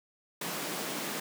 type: high-pass noise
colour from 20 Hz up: pink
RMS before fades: -36 dBFS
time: 0.41-1.2 s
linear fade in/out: 5 ms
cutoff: 160 Hz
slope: 48 dB/octave
effects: none